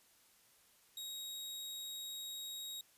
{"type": "tone", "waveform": "sawtooth", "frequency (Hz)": 3788, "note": "A#7", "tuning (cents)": 27, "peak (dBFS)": -40, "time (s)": [0.97, 2.81], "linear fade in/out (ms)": 2, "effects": ["white hiss -68 dBFS RMS until 2.97 s", "resampled to 32000 Hz"]}